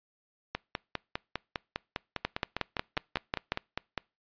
two click trains, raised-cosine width 0.3 ms, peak -12 / -15 dBFS, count 8 / 18, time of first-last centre 2.25-3.52 / 0.55-3.977 s, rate 5.51 / 4.96 Hz, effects noise-tail reverb RT60 0.3 s tail -26 dB re dry + resampled to 11025 Hz

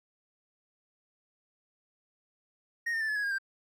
triangle tone with pitch steps, 1864.7 / 1813.7 / 1764.1 / 1715.9 / 1669 / 1623.3 / 1578.9 Hz, A#6 / A#6 / A6 / A6 / G#6 / G#6 / G6, 0 / -48 / +4 / -44 / +8 / -40 / +12 cents, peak -27 dBFS, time 2.86-3.385 s, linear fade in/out 10 ms, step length 75 ms, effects none

